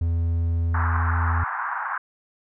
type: tone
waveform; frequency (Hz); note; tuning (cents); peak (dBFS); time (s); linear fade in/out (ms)
triangle; 83.9; E2; +31; -18; 0.01-1.44; 5
type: band-pass noise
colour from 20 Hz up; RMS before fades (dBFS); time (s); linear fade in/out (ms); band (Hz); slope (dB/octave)
white; -28; 0.74-1.98; 5; 830 to 1600; 48
effects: none